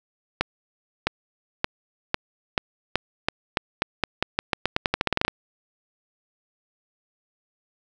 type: accelerating click train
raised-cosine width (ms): 0.3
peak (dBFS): -4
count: 24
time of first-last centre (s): 0.41-5.281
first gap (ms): 660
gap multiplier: 0.87
effects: none